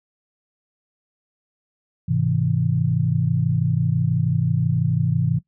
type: chord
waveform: sine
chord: Ab augmented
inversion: none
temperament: just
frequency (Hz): 103.83 / 129.78 / 162.23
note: Ab2 / C3 / E3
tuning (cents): 0 / -14 / -27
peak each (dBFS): -24 / -21 / -21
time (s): 2.08-5.39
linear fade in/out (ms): 10
effects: noise-tail reverb RT60 0.1 s tail -17 dB re dry

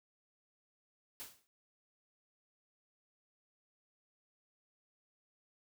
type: noise with exponential decay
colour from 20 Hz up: white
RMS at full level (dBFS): -43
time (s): 1.2-1.47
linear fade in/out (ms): 0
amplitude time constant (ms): 57
effects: none

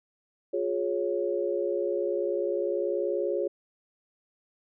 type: chord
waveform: sine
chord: Db major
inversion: first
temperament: equal with one note detuned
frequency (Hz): 355.1 / 415.3 / 554.4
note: F4 / Ab4 / Db5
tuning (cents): +29 / 0 / 0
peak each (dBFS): -30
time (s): 0.53-3.48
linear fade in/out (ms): 10
effects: none

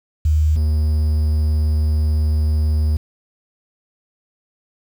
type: tone pair in turn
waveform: sine / triangle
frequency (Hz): 77.1 / 76.52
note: D#2 / D#2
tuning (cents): -15 / -28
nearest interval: unison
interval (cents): 13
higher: first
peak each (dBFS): -12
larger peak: neither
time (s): 0.25-0.56 / 0.56-2.97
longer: second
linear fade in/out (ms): 5
effects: 7-bit

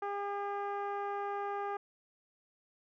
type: tone with low-pass filter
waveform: 10% pulse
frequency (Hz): 403.9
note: G#4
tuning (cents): -48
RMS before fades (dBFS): -37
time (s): 0.02-1.77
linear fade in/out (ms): 5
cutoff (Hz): 990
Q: 1.3
effects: none

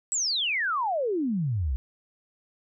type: exponential sweep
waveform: sine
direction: down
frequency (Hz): 8030 to 58.27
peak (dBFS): -24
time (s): 0.12-1.76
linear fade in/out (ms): 0
effects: none

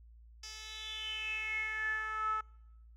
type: tone with band-pass filter sweep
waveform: 10% pulse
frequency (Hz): 434.4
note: A4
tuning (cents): -22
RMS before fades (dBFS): -38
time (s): 0.43-2.41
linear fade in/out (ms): 5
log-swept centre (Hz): 4900 to 1200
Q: 8.6
effects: noise-tail reverb RT60 0.9 s tail -24 dB re dry + added 57 Hz sine -54 dBFS peak until 2.96 s

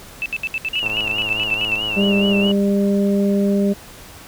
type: tone bursts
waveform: sine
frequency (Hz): 2637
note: E7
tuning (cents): 0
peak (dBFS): -19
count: 15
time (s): 0.22-1.756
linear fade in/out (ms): 0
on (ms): 38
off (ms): 69
type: tone with vibrato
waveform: sine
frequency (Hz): 2794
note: F7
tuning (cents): 0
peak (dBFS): -20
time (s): 0.73-2.52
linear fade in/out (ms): 5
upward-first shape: sine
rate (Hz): 4.7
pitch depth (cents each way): 93
type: click train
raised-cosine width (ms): 1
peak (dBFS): -18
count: 181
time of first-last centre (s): 0.83-2.512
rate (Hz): 107
type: harmonic tone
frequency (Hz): 200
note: G3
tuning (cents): +35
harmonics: 1 / 2 / 3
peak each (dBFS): -15 / -21 / -25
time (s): 1.96-3.74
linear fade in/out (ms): 20
effects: pink hiss -40 dBFS RMS until 4.27 s

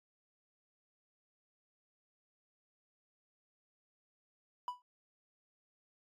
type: tone with exponential decay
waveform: triangle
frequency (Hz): 987.8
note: B5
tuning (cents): 0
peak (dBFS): -30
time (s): 4.68-4.82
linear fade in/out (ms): 1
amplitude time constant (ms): 29
effects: MP3 64 kbps

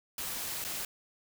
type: noise with dropouts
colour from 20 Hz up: white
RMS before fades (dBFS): -37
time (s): 0.18-0.85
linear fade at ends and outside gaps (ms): 2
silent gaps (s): 0.642-0.648
effects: none

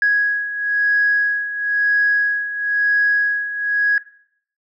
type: beating tone pair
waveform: sine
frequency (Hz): 1661.2 / 1662.2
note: G#6 / G#6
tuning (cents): 0 / +1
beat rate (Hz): 1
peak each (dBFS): -20 / -15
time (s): 0.02-3.98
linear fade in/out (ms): 2
effects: noise-tail reverb RT60 0.6 s tail -17 dB re dry + tanh soft clip ceiling -7 dBFS

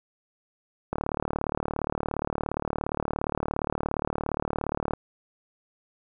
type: click train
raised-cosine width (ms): 1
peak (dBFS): -13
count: 150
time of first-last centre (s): 0.93-4.935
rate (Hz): 37.2
effects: none

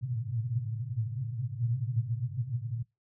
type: band-pass noise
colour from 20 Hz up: pink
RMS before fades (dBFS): -33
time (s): 0.01-2.83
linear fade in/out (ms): 10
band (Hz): 110 to 130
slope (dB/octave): 96
effects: noise-tail reverb RT60 0.2 s tail -22 dB re dry

